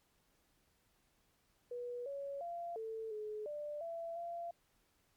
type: tone with pitch steps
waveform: sine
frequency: 486.4 / 559 / 688 / 445.1 / 425.9 / 592 / 670 / 685 Hz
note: B4 / C#5 / F5 / A4 / G#4 / D5 / E5 / F5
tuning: -26 / +14 / -26 / +20 / +44 / +14 / +28 / -34 cents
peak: -40 dBFS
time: 1.71-4.51 s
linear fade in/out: 5 ms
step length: 350 ms
effects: pink hiss -75 dBFS RMS until 5.16 s + MP3 96 kbps